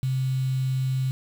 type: tone with quantisation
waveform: sine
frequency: 131.1 Hz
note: C3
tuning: 4 cents sharp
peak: -22 dBFS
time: 0.03-1.11 s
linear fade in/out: 0 ms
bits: 7
effects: none